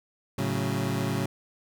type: chord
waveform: 25% pulse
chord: F# minor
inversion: first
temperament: equal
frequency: 110 / 138.59 / 185 Hz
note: A2 / C#3 / F#3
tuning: 0 / 0 / 0 cents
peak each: -27 / -26 / -28 dBFS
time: 0.38-1.26 s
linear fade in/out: 5 ms
effects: none